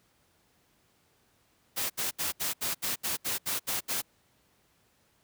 white noise bursts, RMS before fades -31 dBFS, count 11, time 1.76-4.02 s, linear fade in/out 20 ms, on 140 ms, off 72 ms, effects pink hiss -68 dBFS RMS until 5.23 s + high-pass 60 Hz 12 dB/octave

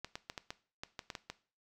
clicks, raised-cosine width 0.2 ms, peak -23 dBFS, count 10, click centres 0.046 / 0.155 / 0.299 / 0.378 / 0.505 / 0.835 / 0.992 / 1.102 / 1.152 / 1.3 s, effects noise-tail reverb RT60 0.4 s tail -17 dB re dry

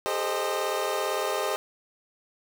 25% pulse tone cluster, 401.3 / 439.1 / 523 / 617 Hz, G4 / A4 / C5 / D#5, +41 / -4 / -1 / -15 cents, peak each -28 / -30 / -28 / -27 dBFS, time 0.06-1.56 s, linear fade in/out 0 ms, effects none

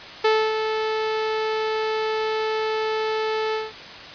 sawtooth tone with ADSR envelope, 436.8 Hz, A4, 13 cents flat, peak -11 dBFS, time 0.24-3.73 s, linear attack 9 ms, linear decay 270 ms, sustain -7 dB, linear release 190 ms, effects white hiss -38 dBFS RMS until 4.14 s + resampled to 11025 Hz

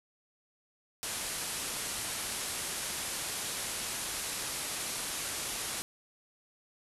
white low-pass noise, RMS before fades -37 dBFS, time 1.03-5.82 s, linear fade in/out 0 ms, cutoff 12000 Hz, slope 96 dB/octave, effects none

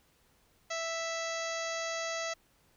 harmonic tone, 659.3 Hz, E5, in tune, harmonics 1 / 2 / 3 / 4 / 5 / 6 / 7 / 8 / 9 / 10, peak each -37 / -41 / -40 / -45 / -47 / -47 / -47 / -49 / -47 / -44 dBFS, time 0.7-2.34 s, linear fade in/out 10 ms, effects pink hiss -68 dBFS RMS until 2.76 s

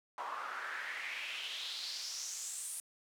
pink noise with band-pass filter sweep, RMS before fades -42 dBFS, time 0.18-2.8 s, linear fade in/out 0 ms, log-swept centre 1000 to 9800 Hz, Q 4.1, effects high-pass 400 Hz 12 dB/octave

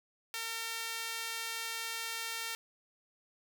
sawtooth tone with high-pass filter, 455.3 Hz, A#4, 41 cents flat, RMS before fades -39 dBFS, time 0.34-2.55 s, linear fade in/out 0 ms, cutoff 1900 Hz, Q 0.76, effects none

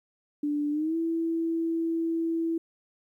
sine tone with pitch glide, 293.7 to 329.7 Hz, D4 to E4, 0 to 0 cents, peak -25 dBFS, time 0.43-2.58 s, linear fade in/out 5 ms, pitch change +200 cents, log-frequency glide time 0.71-0.96 s, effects 11-bit

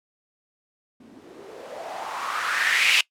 violet noise with low-pass filter sweep, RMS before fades -26 dBFS, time 1-3.01 s, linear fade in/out 5 ms, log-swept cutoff 230 to 2800 Hz, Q 3.8, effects noise-tail reverb RT60 0.1 s tail -22 dB re dry

